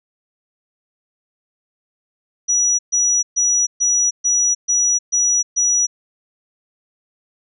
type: tone bursts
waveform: sine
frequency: 5850 Hz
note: F#8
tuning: 21 cents flat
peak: -13 dBFS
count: 8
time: 2.48-5.87 s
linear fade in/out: 20 ms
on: 310 ms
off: 130 ms
effects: none